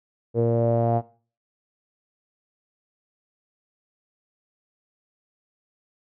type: tone with low-pass filter sweep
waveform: sawtooth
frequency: 116.4 Hz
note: A#2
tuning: 2 cents flat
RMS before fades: -21 dBFS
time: 0.34-1.02 s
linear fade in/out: 50 ms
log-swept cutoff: 470 to 720 Hz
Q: 6.9
effects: noise-tail reverb RT60 0.4 s tail -18 dB re dry